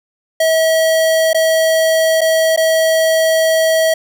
square tone with dropouts, 644 Hz, E5, 41 cents flat, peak -11 dBFS, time 0.4-3.94 s, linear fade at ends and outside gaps 5 ms, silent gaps 1.332-1.345 / 2.209-2.214 / 2.563-2.574 s, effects none

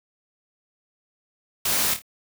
white noise with echo, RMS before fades -23 dBFS, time 1.65-1.94 s, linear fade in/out 5 ms, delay 27 ms, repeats 3, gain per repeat -8 dB, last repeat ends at 2.021 s, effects none

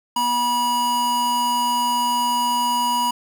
square tone pair together, 242.4 / 969.6 Hz, B3 / B5, -32 / -32 cents, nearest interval 2 octaves, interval 2400 cents, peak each -31 / -19 dBFS, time 0.16-3.11 s, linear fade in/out 5 ms, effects none

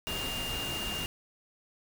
sine tone in noise, 2812 Hz, F7, 11 cents sharp, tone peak -35 dBFS, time 0.07-1.06 s, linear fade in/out 0 ms, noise pink, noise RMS -37 dBFS, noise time 0.07-1.06 s, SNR -1 dB, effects none

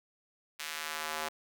square tone with high-pass filter sweep, 77.78 Hz, D#2, in tune, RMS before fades -38 dBFS, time 0.59-1.29 s, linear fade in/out 10 ms, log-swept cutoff 2200 to 740 Hz, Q 0.91, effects none

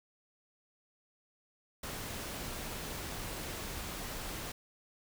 pink noise, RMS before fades -41 dBFS, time 1.83-4.52 s, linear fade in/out 5 ms, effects none

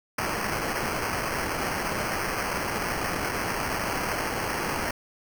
white noise with sample-and-hold, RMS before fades -29 dBFS, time 0.18-4.91 s, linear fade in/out 5 ms, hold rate 3675 Hz, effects none

